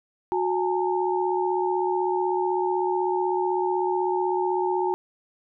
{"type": "tone cluster", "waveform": "sine", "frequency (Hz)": [365.8, 831, 907], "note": ["F#4", "G#5", "A#5"], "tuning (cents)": [-20, 1, -48], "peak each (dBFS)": [-24, -28, -27], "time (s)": [0.32, 4.94], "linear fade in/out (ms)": 0, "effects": []}